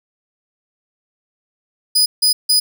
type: tone bursts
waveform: sawtooth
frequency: 4972 Hz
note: D#8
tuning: 2 cents flat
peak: -8 dBFS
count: 3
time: 1.95-2.6 s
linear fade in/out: 10 ms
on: 110 ms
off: 160 ms
effects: none